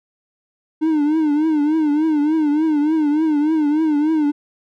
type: tone with vibrato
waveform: triangle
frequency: 305.1 Hz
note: D#4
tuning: 34 cents flat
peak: -12 dBFS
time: 0.81-4.32 s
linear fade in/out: 20 ms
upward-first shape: triangle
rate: 3.4 Hz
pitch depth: 110 cents each way
effects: none